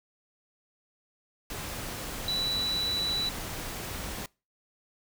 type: tone in noise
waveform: sine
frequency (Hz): 3951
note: B7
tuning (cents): 0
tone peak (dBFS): -27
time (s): 2.28-3.29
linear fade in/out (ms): 2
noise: pink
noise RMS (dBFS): -37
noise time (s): 1.5-4.26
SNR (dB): +7
effects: noise-tail reverb RT60 0.3 s tail -25 dB re dry

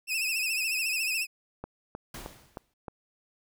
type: tone with vibrato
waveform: sawtooth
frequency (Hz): 2591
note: E7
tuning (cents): -30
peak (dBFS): -24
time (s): 0.07-1.27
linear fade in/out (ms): 50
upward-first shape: triangle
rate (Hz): 14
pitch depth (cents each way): 100
type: click train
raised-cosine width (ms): 1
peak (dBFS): -23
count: 5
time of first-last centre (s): 1.64-2.882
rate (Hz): 3.22
type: noise with exponential decay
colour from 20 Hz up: pink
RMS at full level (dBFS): -39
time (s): 2.14-2.74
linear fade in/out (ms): 5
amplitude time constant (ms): 130
effects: none

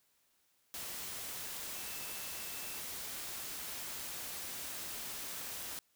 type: tone in noise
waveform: sine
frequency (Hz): 2652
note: E7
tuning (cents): +10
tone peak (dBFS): -54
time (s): 1.76-2.79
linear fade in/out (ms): 0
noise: white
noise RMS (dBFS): -43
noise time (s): 0.74-5.79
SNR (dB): -14
effects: white hiss -74 dBFS RMS until 5.95 s

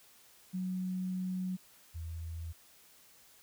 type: tone pair in turn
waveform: sine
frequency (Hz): 184.8 / 82.32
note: F#3 / E2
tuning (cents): -2 / -2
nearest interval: octave + major second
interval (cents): 1400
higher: first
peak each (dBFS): -33 / -38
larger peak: first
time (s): 0.53-1.57 / 1.94-2.53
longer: first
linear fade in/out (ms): 20
effects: white hiss -61 dBFS RMS until 3.42 s

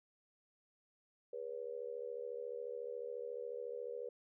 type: tone with amplitude modulation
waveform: sine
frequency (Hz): 484.8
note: B4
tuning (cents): -32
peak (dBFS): -37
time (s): 1.33-4.09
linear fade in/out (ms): 5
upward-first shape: sine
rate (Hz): 74.1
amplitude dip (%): 95
effects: none

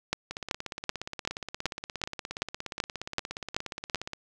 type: two click trains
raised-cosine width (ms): 0.2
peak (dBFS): -18 / -9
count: 66 / 11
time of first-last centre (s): 0.31-4.134 / 0.13-3.947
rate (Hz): 17 / 2.62
effects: none

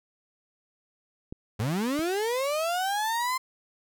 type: clicks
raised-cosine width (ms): 3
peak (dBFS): -24 / -26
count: 2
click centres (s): 1.325 / 1.992
type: linear sweep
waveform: 35% pulse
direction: up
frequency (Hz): 96.1 to 1046.5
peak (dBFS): -24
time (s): 1.59-3.38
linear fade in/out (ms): 10
effects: none

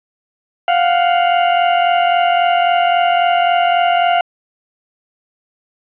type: tone pair together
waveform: 40% pulse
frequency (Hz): 700 / 743.7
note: F5 / F#5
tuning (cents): +4 / +9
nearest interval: minor second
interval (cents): 105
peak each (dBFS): -11 / -17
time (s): 0.68-4.21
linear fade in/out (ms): 2
effects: resampled to 8000 Hz + 7-bit

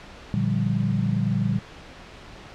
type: chord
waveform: sine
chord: G minor seventh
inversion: first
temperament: equal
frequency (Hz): 116.54 / 146.83 / 174.61 / 196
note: Bb2 / D3 / F3 / G3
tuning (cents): 0 / 0 / 0 / 0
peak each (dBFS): -25 / -27 / -28 / -25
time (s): 0.34-1.59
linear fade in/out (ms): 0
effects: pink hiss -43 dBFS RMS until 2.54 s + low-pass 4000 Hz 12 dB/octave

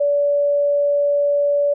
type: tone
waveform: sine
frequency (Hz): 575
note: D5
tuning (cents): -37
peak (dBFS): -14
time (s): 0-1.74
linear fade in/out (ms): 10
effects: none

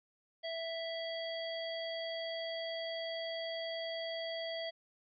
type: harmonic tone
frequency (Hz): 659.3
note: E5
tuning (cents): 0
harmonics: 1 / 3 / 5 / 7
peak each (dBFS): -39 / -46 / -44 / -48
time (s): 0.43-4.71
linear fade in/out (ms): 20
effects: none

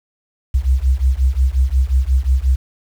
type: beating tone pair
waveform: sine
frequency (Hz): 62.5 / 68.1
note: B1 / C#2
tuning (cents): +21 / -30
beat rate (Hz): 5.6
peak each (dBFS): -15 / -15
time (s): 0.54-2.56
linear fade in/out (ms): 10
effects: 7-bit

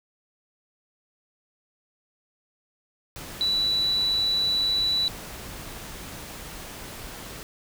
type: tone in noise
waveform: sine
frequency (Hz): 3951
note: B7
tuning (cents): 0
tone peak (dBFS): -21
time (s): 3.41-5.08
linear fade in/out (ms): 0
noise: pink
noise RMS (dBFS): -39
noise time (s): 3.16-7.43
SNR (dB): +15
effects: none

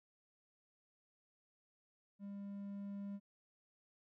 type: tone with level ramp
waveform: triangle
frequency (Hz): 200.2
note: G3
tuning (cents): +37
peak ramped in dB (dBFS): -43 to -40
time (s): 2.19-3.2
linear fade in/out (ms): 50
effects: none

